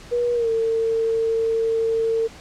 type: tone with pitch glide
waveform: sine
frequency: 481.7 to 452 Hz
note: B4 to A4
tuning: -43 to +47 cents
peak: -18 dBFS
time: 0.11-2.28 s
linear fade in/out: 20 ms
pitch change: -110 cents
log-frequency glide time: 0.34-0.49 s
effects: pink hiss -43 dBFS RMS until 2.4 s + low-pass 7000 Hz 12 dB/octave